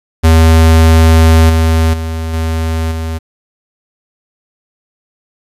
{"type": "tone with level steps", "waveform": "square", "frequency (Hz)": 80.9, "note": "E2", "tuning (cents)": -32, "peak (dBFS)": [-4, -8, -17, -13, -17], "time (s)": [0.23, 3.19], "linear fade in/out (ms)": 20, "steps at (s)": [1.49, 1.93, 2.33, 2.91], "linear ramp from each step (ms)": 10, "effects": ["resampled to 32000 Hz", "7-bit"]}